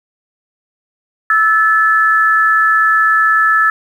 sine tone pair together, 1315.6 / 1732 Hz, E6 / A6, -4 / -28 cents, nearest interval perfect fourth, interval 476 cents, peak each -11 dBFS, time 1.3-3.7 s, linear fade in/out 2 ms, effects 7-bit

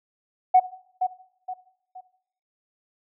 sine tone with echo, 740 Hz, F#5, in tune, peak -10 dBFS, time 0.54-0.6 s, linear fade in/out 10 ms, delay 470 ms, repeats 3, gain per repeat -9 dB, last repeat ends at 2.01 s, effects noise-tail reverb RT60 0.7 s tail -17 dB re dry + tanh soft clip ceiling -6 dBFS

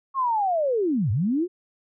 sine linear two-way sweep, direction down then up, 1103 to 91.9 to 375.7 Hz, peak -20 dBFS, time 0.14-1.48 s, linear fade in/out 50 ms, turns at 1.11 s, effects none

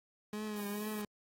30% pulse tone with vibrato, 208.7 Hz, G#3, 9 cents sharp, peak -35 dBFS, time 0.33-1.05 s, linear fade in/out 2 ms, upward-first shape triangle, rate 2.2 Hz, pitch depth 56 cents each way
violet noise, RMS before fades -48 dBFS, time 0.56-1.02 s, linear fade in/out 2 ms
effects AAC 48 kbps

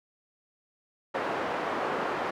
pink band-pass noise, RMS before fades -31 dBFS, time 1.14-2.31 s, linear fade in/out 10 ms, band 400 to 1400 Hz, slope 12 dB/octave, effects none

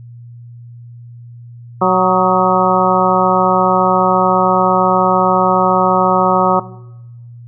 harmonic tone with a mistuned harmonic, 185.8 Hz, F#3, 7 cents sharp, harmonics 1 / 2 / 3 / 4 / 5 / 6 / 7, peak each -17 / -17 / -17 / -17 / -17 / -17 / -17 dBFS, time 1.81-6.6 s, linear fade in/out 10 ms, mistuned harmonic 7, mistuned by -51 cents, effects noise-tail reverb RT60 0.9 s tail -17 dB re dry + added 119 Hz sine -32 dBFS peak until 7.47 s

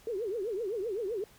sine tone with vibrato, 422 Hz, G#4, 28 cents sharp, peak -31 dBFS, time 0.07-1.24 s, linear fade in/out 2 ms, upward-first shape triangle, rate 7.8 Hz, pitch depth 280 cents each way, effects pink hiss -59 dBFS RMS until 1.38 s

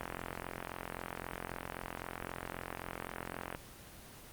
click train, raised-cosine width 0.5 ms, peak -23 dBFS, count 156, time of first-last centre 0.01-3.549 s, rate 43.8 Hz, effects pink hiss -52 dBFS RMS until 4.32 s + Opus 24 kbps

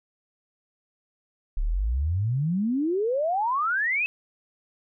sine exponential sweep, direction up, 32.7 to 2637 Hz, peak -22 dBFS, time 1.57-4.06 s, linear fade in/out 0 ms, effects none

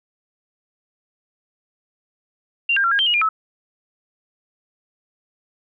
sine tone with pitch steps, 2771 / 1600 / 1369 / 1627 / 3141 / 2887 / 2407 / 1298 Hz, F7 / G6 / F6 / G#6 / G7 / F#7 / D7 / E6, -14 / +35 / -35 / -36 / +3 / -43 / +42 / -27 cents, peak -15 dBFS, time 2.69-3.29 s, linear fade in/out 5 ms, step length 75 ms, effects none

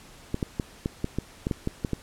clicks, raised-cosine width 3 ms, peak -13 dBFS, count 11, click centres 0.344 / 0.428 / 0.598 / 0.859 / 1.044 / 1.186 / 1.469 / 1.512 / 1.674 / 1.848 / 1.933 s, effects pink hiss -50 dBFS RMS until 2.02 s + low-pass 11000 Hz 12 dB/octave

